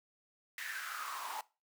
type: noise with high-pass filter sweep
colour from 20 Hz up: pink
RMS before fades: -42 dBFS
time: 0.58-1.41 s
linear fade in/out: 2 ms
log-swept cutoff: 1900 to 850 Hz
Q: 7.5
effects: noise-tail reverb RT60 0.3 s tail -21 dB re dry